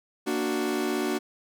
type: chord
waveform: 40% pulse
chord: Bb augmented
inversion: none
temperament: equal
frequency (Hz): 233.1 / 293.7 / 370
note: Bb3 / D4 / F#4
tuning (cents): 0 / 0 / 0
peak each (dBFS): -31 / -29 / -28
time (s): 0.26-1.19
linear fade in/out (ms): 20
effects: none